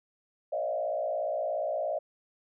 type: tone with frequency modulation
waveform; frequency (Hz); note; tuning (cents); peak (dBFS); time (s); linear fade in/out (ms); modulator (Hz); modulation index
sine; 621; D#5; -3; -28; 0.52-1.99; 10; 57.1; 1.3
effects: none